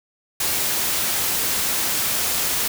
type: noise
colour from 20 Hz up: white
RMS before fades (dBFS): -22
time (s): 0.4-2.68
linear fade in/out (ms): 5
effects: none